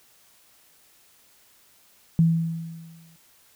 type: tone with exponential decay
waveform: sine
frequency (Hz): 164.81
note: E3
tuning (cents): 0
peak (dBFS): -13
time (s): 2.19-3.16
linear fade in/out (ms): 0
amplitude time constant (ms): 210
effects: white hiss -58 dBFS RMS until 3.55 s